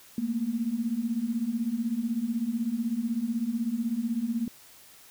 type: beating tone pair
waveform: sine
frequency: 220.3 / 236.3 Hz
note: A3 / A#3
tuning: +2 / +24 cents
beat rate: 16 Hz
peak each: -31 / -28 dBFS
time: 0.18-4.48 s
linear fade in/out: 2 ms
effects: white hiss -53 dBFS RMS until 5.1 s